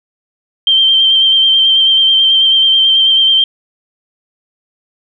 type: tone with vibrato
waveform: sine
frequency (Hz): 3143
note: G7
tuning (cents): +4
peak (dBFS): -6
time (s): 0.67-3.44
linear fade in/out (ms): 2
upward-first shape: sine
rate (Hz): 9.2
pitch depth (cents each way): 22
effects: none